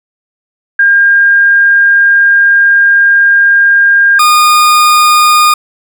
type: tone pair in turn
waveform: sine / 40% pulse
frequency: 1609 / 1222.6 Hz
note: G6 / D#6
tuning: +45 / -31 cents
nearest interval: perfect fourth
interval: 476 cents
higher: first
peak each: -3 dBFS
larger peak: neither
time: 0.79-4.19 / 4.19-5.54 s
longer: first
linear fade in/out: 5 ms
effects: none